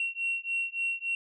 sine beating tone pair, 2731 / 2734.5 Hz, F7 / F7, -39 / -37 cents, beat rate 3.5 Hz, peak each -31 dBFS, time 0-1.15 s, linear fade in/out 2 ms, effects tanh soft clip ceiling -23 dBFS

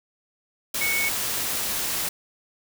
sine tone in noise, 2217 Hz, C#7, in tune, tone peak -23 dBFS, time 0.81-1.09 s, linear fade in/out 5 ms, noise white, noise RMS -27 dBFS, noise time 0.74-2.09 s, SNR +1 dB, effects none

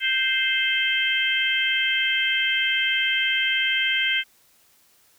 harmonic tone, 523.3 Hz, C5, in tune, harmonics 3 / 4 / 5 / 6, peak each -26 / -24 / -28 / -24 dBFS, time 0-4.24 s, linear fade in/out 50 ms, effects white hiss -59 dBFS RMS until 5.18 s

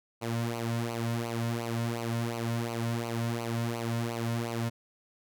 sawtooth tone with flanger, 116.54 Hz, A#2, in tune, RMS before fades -32 dBFS, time 0.21-4.7 s, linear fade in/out 20 ms, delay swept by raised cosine 0.56 to 2.56 ms, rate 2.8 Hz, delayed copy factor -0.75, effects none

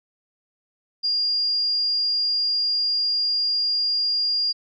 sine tone, 4818 Hz, D8, 43 cents sharp, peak -19 dBFS, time 1.03-4.53 s, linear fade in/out 20 ms, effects MP3 64 kbps

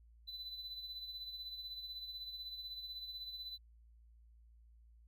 triangle tone with tremolo, 4000 Hz, B7, 21 cents sharp, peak -40 dBFS, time 0.27-3.58 s, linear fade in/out 20 ms, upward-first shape sine, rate 16 Hz, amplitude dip 55%, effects tanh soft clip ceiling -36 dBFS + added 57 Hz sine -60 dBFS peak until 5.07 s

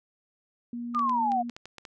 sine tone, 238.4 Hz, A#3, 39 cents sharp, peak -32 dBFS, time 0.73-1.5 s, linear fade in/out 2 ms
sine exponential sweep, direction down, 1244.5 to 698.5 Hz, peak -23 dBFS, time 0.94-1.43 s, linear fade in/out 20 ms
clicks, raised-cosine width 0.2 ms, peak -25 dBFS, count 9, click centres 0.948 / 0.993 / 1.095 / 1.319 / 1.496 / 1.565 / 1.656 / 1.783 / 1.852 s
effects none

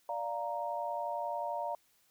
sine chord, Bb major, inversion first, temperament equal, 587.3 / 698.5 / 932.3 Hz, D5 / F5 / Bb5, 0 / 0 / 0 cents, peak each -39 / -38 / -37 dBFS, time 0.09-1.75 s, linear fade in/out 2 ms, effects white hiss -70 dBFS RMS until 2.1 s

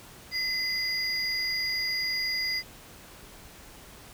triangle tone pair together, 2038 / 4847 Hz, C7 / D#8, -46 / -46 cents, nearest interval octave + minor third, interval 1500 cents, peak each -29 / -28 dBFS, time 0.31-2.63 s, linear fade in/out 50 ms, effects pink hiss -49 dBFS RMS until 4.13 s

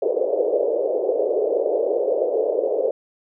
white band-pass noise, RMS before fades -21 dBFS, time 0.02-2.91 s, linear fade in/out 5 ms, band 400 to 570 Hz, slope 48 dB/octave, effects none

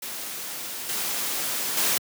white noise with level steps, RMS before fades -34 / -28 / -23 dBFS, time 0.02-1.98 s, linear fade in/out 5 ms, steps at 0.89 / 1.77 s, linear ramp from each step 2 ms, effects high-pass 150 Hz 12 dB/octave

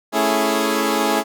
15% pulse chord, A major seventh, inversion none, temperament equal, 220 / 277.2 / 329.6 / 415.3 Hz, A3 / C#4 / E4 / G#4, 0 / 0 / 0 / 0 cents, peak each -16 dBFS, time 0.12-1.24 s, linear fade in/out 50 ms, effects none

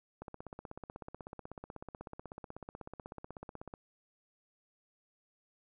click train, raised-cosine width 1 ms, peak -30 dBFS, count 58, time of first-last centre 0.22-3.739 s, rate 16.2 Hz, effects none

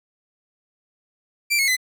sawtooth tone with pitch steps, 2349 / 2179 / 2021 Hz, D7 / C#7 / B6, 0 / -30 / +39 cents, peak -14 dBFS, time 1.5-1.767 s, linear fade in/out 20 ms, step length 89 ms, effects none

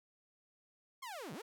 sawtooth linear two-way sweep, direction down then up, 1108.7 to 130.81 to 496.8 Hz, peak -40 dBFS, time 1.02-1.42 s, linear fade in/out 10 ms, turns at 1.33 s, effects none

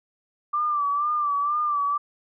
sine tone with vibrato, 1174.7 Hz, D6, in tune, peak -21 dBFS, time 0.53-1.98 s, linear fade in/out 10 ms, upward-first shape sine, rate 2.1 Hz, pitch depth 57 cents each way, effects none

